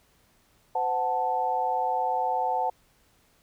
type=chord; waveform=sine; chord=F# diminished; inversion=second; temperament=equal with one note detuned; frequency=511.3 / 740 / 880 Hz; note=C5 / F#5 / A5; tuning=-40 / 0 / 0 cents; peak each=-32 / -27 / -27 dBFS; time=0.75-2.7 s; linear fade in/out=5 ms; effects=pink hiss -64 dBFS RMS until 3.42 s